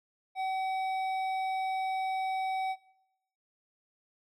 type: tone with hard clipping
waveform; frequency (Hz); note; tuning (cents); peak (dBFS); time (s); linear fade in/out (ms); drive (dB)
sine; 760; F#5; +46; -32; 0.35-2.76; 50; 9
effects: noise-tail reverb RT60 0.8 s tail -20 dB re dry